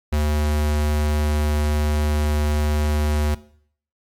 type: tone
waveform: square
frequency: 74.9 Hz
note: D2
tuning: 35 cents sharp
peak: -18 dBFS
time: 0.12-3.35 s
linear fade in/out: 10 ms
effects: noise-tail reverb RT60 0.6 s tail -18 dB re dry + MP3 96 kbps